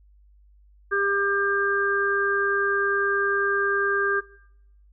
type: harmonic tone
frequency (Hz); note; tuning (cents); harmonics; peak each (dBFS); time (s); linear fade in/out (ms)
398.9; G4; +30; 1 / 3 / 4; -25 / -27 / -23; 0.91-4.21; 20
effects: noise-tail reverb RT60 0.8 s tail -22 dB re dry + added 50 Hz sine -52 dBFS peak until 4.92 s